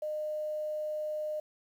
sine tone with quantisation, 610 Hz, D#5, 34 cents flat, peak -32 dBFS, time 0.02-1.4 s, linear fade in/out 5 ms, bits 10, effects none

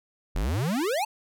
square exponential sweep, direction up, 38.89 to 912 Hz, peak -25 dBFS, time 0.35-1.05 s, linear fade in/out 10 ms, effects none

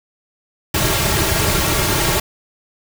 pink noise with comb filter, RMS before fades -17 dBFS, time 0.74-2.2 s, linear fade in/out 5 ms, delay 4 ms, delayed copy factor -0.65, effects none

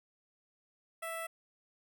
10% pulse tone with notch filter, 659.3 Hz, E5, in tune, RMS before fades -40 dBFS, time 1.02-1.27 s, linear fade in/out 10 ms, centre 4300 Hz, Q 0.6, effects none

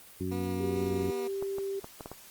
harmonic tone, 92.5 Hz, F#2, in tune, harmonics 1 / 2 / 3 / 4, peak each -36 / -36 / -36 / -36 dBFS, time 0.2-1.11 s, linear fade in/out 10 ms
15% pulse tone with vibrato, 240.4 Hz, B3, 46 cents flat, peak -32 dBFS, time 0.31-1.28 s, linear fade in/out 10 ms, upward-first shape sine, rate 2.7 Hz, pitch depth 10 cents each way
sine tone, 392 Hz, G4, in tune, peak -31 dBFS, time 0.6-1.8 s, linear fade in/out 10 ms
clicks, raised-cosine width 1 ms, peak -26 dBFS, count 6, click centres 1.425 / 1.584 / 1.844 / 2.008 / 2.059 / 2.116 s
effects white hiss -52 dBFS RMS until 2.3 s + Opus 32 kbps

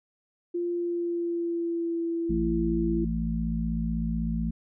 sine tone with pitch glide, 347.6 to 334.8 Hz, F4 to E4, -8 to +27 cents, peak -26 dBFS, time 0.54-3.05 s, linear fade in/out 10 ms, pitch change -65 cents, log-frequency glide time 0.71-2.02 s
harmonic tone, 56 Hz, A1, 31 cents sharp, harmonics 1 / 3 / 4, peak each -30 / -30 / -30 dBFS, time 2.29-4.51 s, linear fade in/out 10 ms
effects none

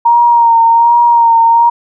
sine tone with vibrato, 933 Hz, A#5, 1 cent sharp, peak -4 dBFS, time 0.05-1.7 s, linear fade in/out 10 ms, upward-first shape sine, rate 1.3 Hz, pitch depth 31 cents each way, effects none

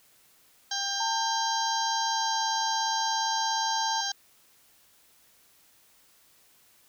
harmonic tone, 795 Hz, G5, 24 cents sharp, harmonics 1 / 2 / 4 / 5 / 6 / 7 / 8, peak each -36 / -36 / -36 / -36 / -36 / -36 / -36 dBFS, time 0.71-4.12 s, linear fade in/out 5 ms
sine tone with pitch glide, 900 to 892.2 Hz, A5 to A5, +39 to +24 cents, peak -28 dBFS, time 1-4.01 s, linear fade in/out 5 ms, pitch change -15 cents, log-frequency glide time 2.1-2.42 s
effects white hiss -61 dBFS RMS until 6.88 s

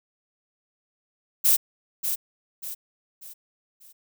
violet noise with echo, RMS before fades -18 dBFS, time 1.44-1.57 s, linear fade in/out 20 ms, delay 590 ms, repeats 4, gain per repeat -8 dB, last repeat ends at 3.93 s, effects none

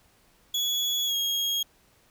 35% pulse tone with pitch glide, 3378 to 3274 Hz, G#7 to G#7, +29 to -25 cents, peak -23 dBFS, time 0.54-1.63 s, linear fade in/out 5 ms, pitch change -54 cents, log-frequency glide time 1.05-1.15 s, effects pink hiss -62 dBFS RMS until 2.1 s

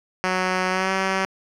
5% pulse tone with pitch glide, 185 to 191.08 Hz, F#3 to G3, 0 to -44 cents, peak -9 dBFS, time 0.24-1.25 s, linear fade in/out 0 ms, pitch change +56 cents, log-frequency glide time 0.7-0.91 s, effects low-pass 5000 Hz 12 dB/octave + 8-bit

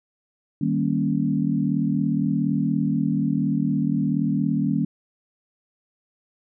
sine chord, Eb dominant seventh, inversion none, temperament equal, 155.56 / 196 / 233.1 / 277.2 Hz, Eb3 / G3 / Bb3 / Db4, 0 / 0 / 0 / 0 cents, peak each -25 dBFS, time 0.61-4.85 s, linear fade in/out 5 ms, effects none

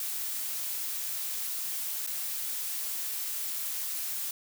blue noise with dropouts, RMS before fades -34 dBFS, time 0-4.31 s, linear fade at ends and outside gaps 2 ms, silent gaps 2.065-2.072 s, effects none

